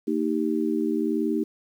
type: chord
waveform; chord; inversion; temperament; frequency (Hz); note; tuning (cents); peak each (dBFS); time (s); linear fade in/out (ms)
sine; Eb major; second; equal with one note detuned; 230 / 311.1 / 392; Bb3 / Eb4 / G4; -23 / 0 / 0; -27 / -25 / -28; 0.07-1.44; 10
effects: 9-bit